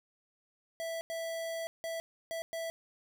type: tone bursts at uneven times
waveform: square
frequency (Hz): 659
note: E5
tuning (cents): -1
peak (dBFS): -36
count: 5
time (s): 0.8-1.01 / 1.1-1.67 / 1.84-2 / 2.31-2.42 / 2.53-2.7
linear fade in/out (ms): 0
effects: none